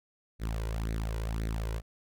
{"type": "tone with flanger", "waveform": "sawtooth", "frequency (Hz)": 55, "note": "A1", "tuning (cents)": 0, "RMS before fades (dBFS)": -33, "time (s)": [0.39, 1.82], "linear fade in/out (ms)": 50, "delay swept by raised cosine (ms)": [0.48, 2.08], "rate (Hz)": 1.9, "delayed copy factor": 0.7, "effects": []}